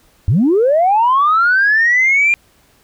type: linear sweep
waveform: sine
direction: up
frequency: 81.6 to 2416 Hz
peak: -8 dBFS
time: 0.28-2.34 s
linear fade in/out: 0 ms
effects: tanh soft clip ceiling -5 dBFS + pink hiss -53 dBFS RMS until 2.83 s